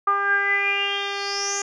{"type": "tone with low-pass filter sweep", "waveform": "10% pulse", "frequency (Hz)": 400, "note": "G4", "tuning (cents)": 35, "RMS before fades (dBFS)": -23, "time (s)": [0.07, 1.62], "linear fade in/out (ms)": 5, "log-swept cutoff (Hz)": [1200, 6900], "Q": 9.3, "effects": []}